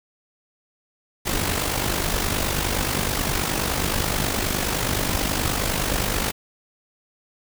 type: noise with amplitude modulation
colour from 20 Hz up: pink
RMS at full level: -21 dBFS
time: 1.25-6.32 s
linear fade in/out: 20 ms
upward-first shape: sine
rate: 49.5 Hz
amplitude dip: 60%
effects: none